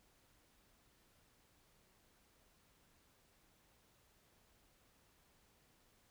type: silence
effects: pink hiss -72 dBFS RMS until 6.1 s